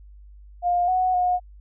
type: tone with pitch steps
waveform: sine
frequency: 707 / 739 / 722 Hz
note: F5 / F#5 / F#5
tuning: +21 / -2 / -43 cents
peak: -18 dBFS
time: 0.62-1.4 s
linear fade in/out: 50 ms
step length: 260 ms
effects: added 50 Hz sine -43 dBFS peak until 1.6 s